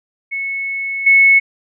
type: tone with level steps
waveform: sine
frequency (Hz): 2200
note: C#7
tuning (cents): -14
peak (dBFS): -19 / -6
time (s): 0.31-1.4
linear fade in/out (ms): 20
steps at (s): 1.06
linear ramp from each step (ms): 10
effects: none